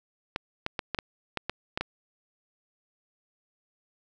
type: clicks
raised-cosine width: 0.3 ms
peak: -13 dBFS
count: 9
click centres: 0.361 / 0.664 / 0.792 / 0.947 / 0.988 / 1.373 / 1.496 / 1.775 / 1.81 s
effects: none